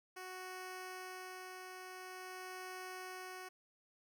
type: tone with tremolo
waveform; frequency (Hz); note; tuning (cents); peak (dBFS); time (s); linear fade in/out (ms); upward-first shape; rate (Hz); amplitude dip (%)
10% pulse; 370; F#4; 0; -37; 0.16-3.49; 10; sine; 0.47; 30
effects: none